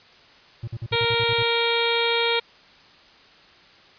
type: tone bursts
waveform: triangle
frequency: 114.6 Hz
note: A#2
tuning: 29 cents flat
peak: -25 dBFS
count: 9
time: 0.63-1.428 s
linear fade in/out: 5 ms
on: 46 ms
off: 48 ms
type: harmonic tone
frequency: 466.2 Hz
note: A#4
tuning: in tune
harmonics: 1 / 2 / 3 / 4 / 5 / 6 / 7 / 8 / 9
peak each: -24 / -28 / -31 / -34 / -26 / -36 / -28 / -28 / -34 dBFS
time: 0.92-2.4 s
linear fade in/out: 10 ms
effects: white hiss -51 dBFS RMS until 3.98 s + resampled to 11025 Hz